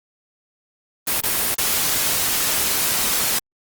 white noise with dropouts, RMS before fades -20 dBFS, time 1.07-3.39 s, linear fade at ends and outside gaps 5 ms, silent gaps 1.208-1.234 / 1.547-1.582 s, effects Opus 24 kbps

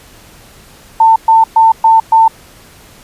sine tone bursts, 896 Hz, A5, 31 cents sharp, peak -3 dBFS, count 5, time 1-2.28 s, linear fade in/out 5 ms, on 160 ms, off 120 ms, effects pink hiss -40 dBFS RMS until 3.03 s + resampled to 32000 Hz

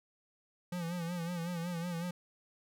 square tone with vibrato, 172.2 Hz, F3, 24 cents flat, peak -36 dBFS, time 0.72-2.11 s, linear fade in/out 5 ms, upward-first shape sine, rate 5.4 Hz, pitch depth 71 cents each way, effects none

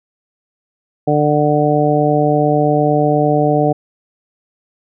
harmonic tone, 148.7 Hz, D3, 22 cents sharp, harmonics 1 / 2 / 3 / 4 / 5, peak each -17 / -17 / -17 / -17 / -17 dBFS, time 1.07-3.73 s, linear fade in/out 10 ms, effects none

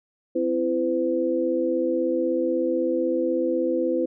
sine tone cluster, 259 / 335.2 / 508 Hz, C4 / E4 / B4, -17 / +29 / +49 cents, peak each -28 / -24 / -24 dBFS, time 0.35-4.06 s, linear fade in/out 10 ms, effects none

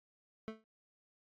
25% pulse tone with exponential decay, 220 Hz, A3, in tune, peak -33 dBFS, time 0.48-0.64 s, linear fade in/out 0 ms, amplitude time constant 34 ms, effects low-pass 3000 Hz 12 dB/octave + AAC 64 kbps

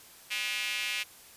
square tone with high-pass filter, 113.2 Hz, A2, 50 cents sharp, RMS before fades -33 dBFS, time 0.3-1.04 s, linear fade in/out 20 ms, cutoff 2500 Hz, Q 3.5, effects white hiss -53 dBFS RMS until 1.36 s + resampled to 32000 Hz

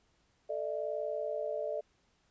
sine chord, A suspended fourth, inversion none, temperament equal with one note detuned, 440 / 598.6 / 659.3 Hz, A4 / D5 / E5, 0 / +33 / 0 cents, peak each -39 / -35 / -40 dBFS, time 0.49-1.81 s, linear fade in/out 10 ms, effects pink hiss -72 dBFS RMS until 2.3 s + resampled to 16000 Hz

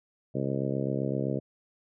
harmonic tone, 67.8 Hz, C#2, 38 cents flat, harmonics 2 / 3 / 4 / 5 / 6 / 7 / 8 / 9, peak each -32 / -34 / -35 / -36 / -37 / -37 / -38 / -39 dBFS, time 0.34-1.4 s, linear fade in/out 20 ms, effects none

